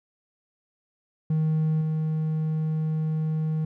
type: tone with level steps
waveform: triangle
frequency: 156.9 Hz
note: D#3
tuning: 15 cents sharp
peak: -18 / -21 dBFS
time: 1.3-3.65 s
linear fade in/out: 5 ms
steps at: 1.81 s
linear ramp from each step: 5 ms
effects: tanh soft clip ceiling -14 dBFS